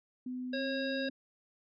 sine tone with pitch glide, 252.2 to 264 Hz, B3 to C4, +36 to +16 cents, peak -36 dBFS, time 0.26-1.1 s, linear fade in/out 5 ms, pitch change +80 cents, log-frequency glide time 0.53-0.6 s
harmonic tone, 544 Hz, C#5, 33 cents flat, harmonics 1 / 3 / 5 / 7 / 9, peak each -36 / -39 / -47 / -43 / -47 dBFS, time 0.53-1.09 s, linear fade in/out 5 ms
effects none

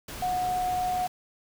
sine tone in noise, 730 Hz, F#5, 24 cents flat, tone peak -25 dBFS, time 0.22-1.07 s, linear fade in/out 5 ms, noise pink, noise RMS -39 dBFS, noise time 0.08-1.08 s, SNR +11 dB, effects none

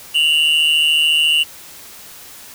triangle tone pair together, 2780 / 2934 Hz, F7 / F#7, -9 / -15 cents, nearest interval minor second, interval 94 cents, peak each -13 dBFS, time 0.14-1.44 s, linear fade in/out 20 ms, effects white hiss -38 dBFS RMS until 2.54 s

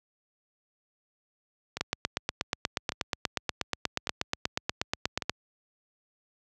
two click trains, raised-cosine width 0.2 ms, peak -15 / -9 dBFS, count 4 / 30, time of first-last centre 1.77-5.222 / 1.81-5.296 s, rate 0.869 / 8.32 Hz, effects high-pass 60 Hz 12 dB/octave

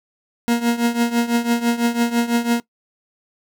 40% pulse tone with tremolo, 235.7 Hz, A#3, 19 cents sharp, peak -12 dBFS, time 0.48-2.6 s, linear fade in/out 0 ms, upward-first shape triangle, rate 6 Hz, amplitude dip 85%, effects noise-tail reverb RT60 0.1 s tail -19 dB re dry

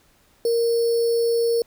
sine tone with sample-and-hold, 466.2 Hz, A#4, in tune, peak -17 dBFS, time 0.45-1.62 s, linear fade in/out 2 ms, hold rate 4900 Hz, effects pink hiss -59 dBFS RMS until 1.66 s

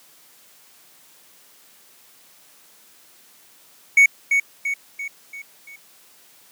triangle tone with echo, 2226 Hz, C#7, 7 cents sharp, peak -7 dBFS, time 3.97-4.06 s, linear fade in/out 5 ms, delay 340 ms, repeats 5, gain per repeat -6 dB, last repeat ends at 5.76 s, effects white hiss -52 dBFS RMS until 6.51 s + high-pass 150 Hz 12 dB/octave

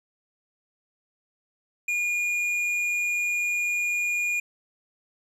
triangle tone with tanh clipping, 2432 Hz, D#7, 40 cents flat, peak -25 dBFS, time 1.88-4.4 s, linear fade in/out 5 ms, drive 12 dB, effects none

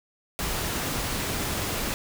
pink noise, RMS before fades -29 dBFS, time 0.39-1.94 s, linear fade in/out 0 ms, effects none

